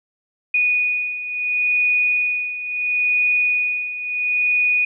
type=beating tone pair; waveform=sine; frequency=2469 / 2469.73 Hz; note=D#7 / D#7; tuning=-14 / -13 cents; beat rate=0.73 Hz; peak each=-23 / -18 dBFS; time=0.54-4.85 s; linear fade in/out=5 ms; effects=none